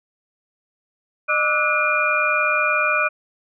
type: tone cluster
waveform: sine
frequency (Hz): 608 / 1165 / 1295 / 1461 / 2418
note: D#5 / D6 / E6 / F#6 / D7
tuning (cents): -40 / -14 / -31 / -22 / +50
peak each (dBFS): -25 / -26 / -25 / -22 / -20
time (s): 1.28-3.09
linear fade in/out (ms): 20
effects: none